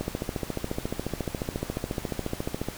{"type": "click train", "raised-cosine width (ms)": 2, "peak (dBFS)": -15, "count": 39, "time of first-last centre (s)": [0.01, 2.686], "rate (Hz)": 14.2, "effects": ["pink hiss -41 dBFS RMS until 2.77 s"]}